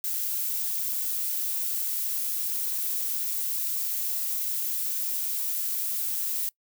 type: noise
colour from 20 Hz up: violet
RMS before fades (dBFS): -29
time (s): 0.04-6.49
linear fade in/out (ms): 0
effects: noise-tail reverb RT60 0.1 s tail -24 dB re dry